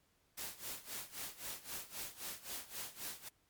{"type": "noise with tremolo", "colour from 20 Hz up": "white", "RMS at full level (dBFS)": -43, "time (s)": [0.37, 3.29], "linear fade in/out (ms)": 10, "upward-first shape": "sine", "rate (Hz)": 3.8, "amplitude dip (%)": 85, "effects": ["pink hiss -75 dBFS RMS until 3.49 s", "MP3 96 kbps"]}